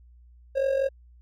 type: tone with amplitude modulation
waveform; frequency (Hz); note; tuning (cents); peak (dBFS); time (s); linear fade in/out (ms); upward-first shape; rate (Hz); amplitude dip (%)
triangle; 541; C#5; -42; -17; 0.55-0.89; 20; sine; 45.4; 65
effects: added 60 Hz sine -50 dBFS peak until 1.21 s